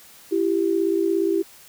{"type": "tone pair together", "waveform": "sine", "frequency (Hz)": [334.9, 392], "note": ["E4", "G4"], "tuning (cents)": [27, 0], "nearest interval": "minor third", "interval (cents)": 273, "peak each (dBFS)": -21, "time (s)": [0.31, 1.43], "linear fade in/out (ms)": 20, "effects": ["white hiss -48 dBFS RMS until 1.68 s"]}